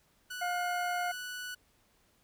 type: tone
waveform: sawtooth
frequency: 1480 Hz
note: F#6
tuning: in tune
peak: -35 dBFS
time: 0.3-1.55 s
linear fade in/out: 10 ms
type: harmonic tone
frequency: 710 Hz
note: F5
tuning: 28 cents sharp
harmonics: 1 / 2 / 3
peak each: -32 / -38 / -42 dBFS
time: 0.41-1.12 s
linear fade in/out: 10 ms
effects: pink hiss -69 dBFS RMS until 2.23 s